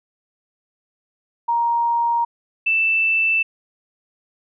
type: tone pair in turn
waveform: sine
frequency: 938 / 2653 Hz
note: A#5 / E7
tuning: +11 / +10 cents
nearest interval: octave + tritone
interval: 1799 cents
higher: second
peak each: -16 / -15 dBFS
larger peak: second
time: 1.48-2.25 / 2.66-3.43 s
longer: neither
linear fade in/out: 10 ms
effects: none